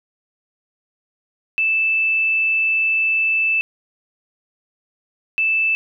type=tone bursts at uneven times; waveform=sine; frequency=2637 Hz; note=E7; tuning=in tune; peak=-15 dBFS; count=2; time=1.58-3.61 / 5.38-5.75 s; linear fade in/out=0 ms; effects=none